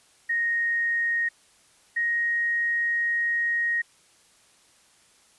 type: tone pair in turn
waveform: sine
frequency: 1864.7 / 1875.4 Hz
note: A#6 / A#6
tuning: 0 / +10 cents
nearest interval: unison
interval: 10 cents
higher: second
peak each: -22 dBFS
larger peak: neither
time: 0.29-1.29 / 1.96-3.82 s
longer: second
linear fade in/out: 10 ms
effects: white hiss -59 dBFS RMS until 5.38 s + resampled to 24000 Hz